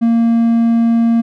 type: tone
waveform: triangle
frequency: 231 Hz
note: A#3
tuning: 16 cents flat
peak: -7 dBFS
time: 0.01-1.22 s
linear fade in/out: 20 ms
effects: none

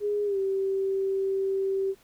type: tone with pitch glide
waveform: sine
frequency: 412.9 to 387.5 Hz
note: G#4 to G4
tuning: -10 to -20 cents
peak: -24 dBFS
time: 0-1.95 s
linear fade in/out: 50 ms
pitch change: -110 cents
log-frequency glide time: 0.25-0.38 s
effects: pink hiss -60 dBFS RMS until 2.03 s

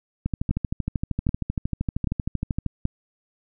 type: two click trains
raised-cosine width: 5 ms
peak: -10 / -12 dBFS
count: 4 / 32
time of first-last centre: 0.51-2.854 / 0.26-2.663 s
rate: 1.28 / 12.9 Hz
effects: none

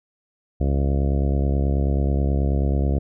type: harmonic tone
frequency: 69.3 Hz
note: C#2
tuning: in tune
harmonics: 1 / 2 / 3 / 4 / 5 / 6 / 7 / 8 / 9 / 10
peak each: -19 / -25 / -29 / -31 / -33 / -35 / -36 / -37 / -38 / -39 dBFS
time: 0.6-2.99 s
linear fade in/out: 10 ms
effects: none

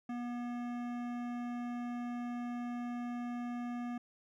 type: tone with hard clipping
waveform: sine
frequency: 241.7 Hz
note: B3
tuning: 37 cents flat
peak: -39 dBFS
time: 0.09-3.98 s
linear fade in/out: 5 ms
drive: 15 dB
effects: none

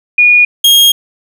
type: tone pair in turn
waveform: sine / 40% pulse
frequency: 2446 / 3254 Hz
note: D#7 / G#7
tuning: -30 / -36 cents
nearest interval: perfect fourth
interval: 494 cents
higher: second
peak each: -3 dBFS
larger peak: neither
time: 0.18-0.45 / 0.64-0.92 s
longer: second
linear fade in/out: 5 ms
effects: none

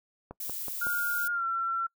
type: click train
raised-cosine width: 1 ms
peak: -26 dBFS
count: 4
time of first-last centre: 0.31-0.869 s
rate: 5.37 Hz
type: noise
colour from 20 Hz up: violet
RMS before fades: -36 dBFS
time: 0.4-1.28 s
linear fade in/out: 5 ms
type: tone with pitch glide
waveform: sine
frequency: 1423 to 1354 Hz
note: F6 to E6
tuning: +32 to +46 cents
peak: -27 dBFS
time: 0.81-1.87 s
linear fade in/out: 10 ms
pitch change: -86 cents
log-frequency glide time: 1.31-1.44 s
effects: noise-tail reverb RT60 0.1 s tail -23 dB re dry

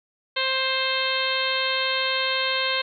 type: harmonic tone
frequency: 526 Hz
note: C5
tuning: 9 cents sharp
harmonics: 1 / 2 / 3 / 4 / 5 / 6 / 7 / 8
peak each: -30 / -30 / -30 / -30 / -30 / -30 / -30 / -30 dBFS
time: 0.36-2.82 s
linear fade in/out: 10 ms
effects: none

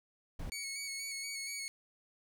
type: noise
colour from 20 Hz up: brown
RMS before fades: -40 dBFS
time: 0.39-0.5 s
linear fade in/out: 5 ms
type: tone with vibrato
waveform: 15% pulse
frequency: 2221 Hz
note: C#7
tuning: 3 cents sharp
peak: -32 dBFS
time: 0.52-1.68 s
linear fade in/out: 0 ms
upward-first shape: square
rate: 4.2 Hz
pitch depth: 23 cents each way
effects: none

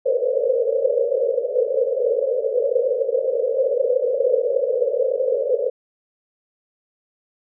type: band-pass noise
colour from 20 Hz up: white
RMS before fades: -20 dBFS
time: 0.05-5.7 s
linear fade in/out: 10 ms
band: 460 to 550 Hz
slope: 96 dB/octave
effects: none

